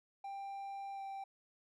triangle tone with pitch glide, 790 to 782.7 Hz, G5 to G5, +13 to -3 cents, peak -40 dBFS, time 0.24-1.24 s, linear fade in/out 5 ms, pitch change -16 cents, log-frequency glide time 0.94-1.01 s, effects none

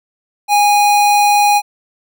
square tone, 823 Hz, G#5, 16 cents flat, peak -9 dBFS, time 0.48-1.62 s, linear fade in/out 50 ms, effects none

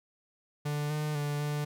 45% pulse tone with pitch steps, 147.4 / 151.2 / 146.1 / 147.7 Hz, D3 / D#3 / D3 / D3, +7 / -49 / -9 / +10 cents, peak -30 dBFS, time 0.65-1.65 s, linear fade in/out 10 ms, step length 250 ms, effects none

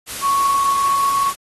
sine tone in noise, 1108.7 Hz, C#6, in tune, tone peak -14 dBFS, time 0.21-1.33 s, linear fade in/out 50 ms, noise white, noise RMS -28 dBFS, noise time 0.06-1.36 s, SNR +11 dB, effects AAC 32 kbps

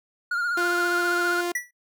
triangle tone with vibrato, 1418 Hz, F6, 26 cents sharp, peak -21 dBFS, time 0.31-1.41 s, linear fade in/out 5 ms, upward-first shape triangle, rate 15 Hz, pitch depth 55 cents each way
sawtooth tone, 349.2 Hz, F4, in tune, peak -21 dBFS, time 0.57-1.52 s, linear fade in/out 5 ms
square tone with exponential decay, 1953 Hz, B6, 20 cents flat, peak -22 dBFS, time 1.55-1.71 s, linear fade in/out 5 ms, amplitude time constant 33 ms
effects noise-tail reverb RT60 0.1 s tail -25 dB re dry

